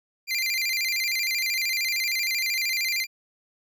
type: tone with vibrato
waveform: 25% pulse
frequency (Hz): 2222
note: C#7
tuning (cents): +4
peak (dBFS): -20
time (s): 0.27-3.07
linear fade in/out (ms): 50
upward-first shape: square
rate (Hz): 13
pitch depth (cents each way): 120
effects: none